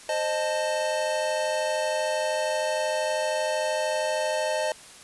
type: chord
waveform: square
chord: A diminished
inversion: first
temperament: equal with one note detuned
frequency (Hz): 523.3 / 616.2 / 880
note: C5 / Eb5 / A5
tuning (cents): 0 / -17 / 0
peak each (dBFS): -32 / -27 / -32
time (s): 0.09-4.72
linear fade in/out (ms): 2
effects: white hiss -47 dBFS RMS until 5.03 s + resampled to 24000 Hz